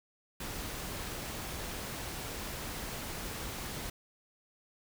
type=noise; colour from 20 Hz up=pink; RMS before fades=-40 dBFS; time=0.4-3.9 s; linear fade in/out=5 ms; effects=none